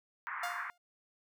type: band-pass noise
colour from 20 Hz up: pink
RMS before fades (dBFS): -40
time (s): 0.27-0.7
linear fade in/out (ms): 0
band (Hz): 1000 to 2000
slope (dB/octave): 48
type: tone with exponential decay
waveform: sawtooth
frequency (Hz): 706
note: F5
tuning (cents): +19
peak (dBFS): -30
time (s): 0.43-0.78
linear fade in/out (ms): 5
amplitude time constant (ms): 75
effects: none